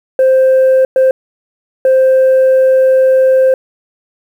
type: tone bursts at uneven times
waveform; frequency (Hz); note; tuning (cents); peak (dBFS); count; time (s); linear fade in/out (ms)
sine; 523.3; C5; 0; -3; 3; 0.19-0.85 / 0.96-1.11 / 1.85-3.54; 2
effects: tanh soft clip ceiling -4 dBFS + 7-bit